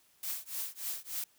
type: noise with tremolo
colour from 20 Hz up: blue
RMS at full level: -35 dBFS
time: 0.23-1.24 s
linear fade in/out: 2 ms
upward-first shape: triangle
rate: 3.4 Hz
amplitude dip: 100%
effects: white hiss -67 dBFS RMS until 1.38 s